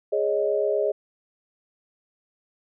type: chord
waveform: sine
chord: Ab suspended fourth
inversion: none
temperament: equal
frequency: 415.3 / 554.4 / 622.3 Hz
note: Ab4 / Db5 / Eb5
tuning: 0 / 0 / 0 cents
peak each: -24 / -26 / -25 dBFS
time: 0.12-0.92 s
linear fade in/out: 10 ms
effects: none